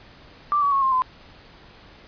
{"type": "tone with pitch steps", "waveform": "sine", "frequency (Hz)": [1174.7, 1135.3, 1097.3, 1060.5, 1025], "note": ["D6", "C#6", "C#6", "C6", "C6"], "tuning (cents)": [0, 41, -18, 23, -36], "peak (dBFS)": -17, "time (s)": [0.52, 1.02], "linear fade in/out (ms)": 0, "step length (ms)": 100, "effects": ["pink hiss -48 dBFS RMS until 2.07 s", "resampled to 11025 Hz"]}